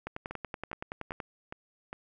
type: two click trains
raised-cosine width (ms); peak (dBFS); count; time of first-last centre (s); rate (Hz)
0.5; -21 / -24; 13 / 5; 0.07-1.202 / 0.31-1.929; 10.6 / 2.47
effects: none